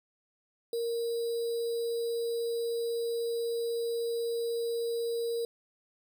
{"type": "tone with sample-and-hold", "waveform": "sine", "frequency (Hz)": 466.2, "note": "A#4", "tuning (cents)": 0, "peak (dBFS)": -29, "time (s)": [0.73, 5.45], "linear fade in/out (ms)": 2, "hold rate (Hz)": 4410, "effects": []}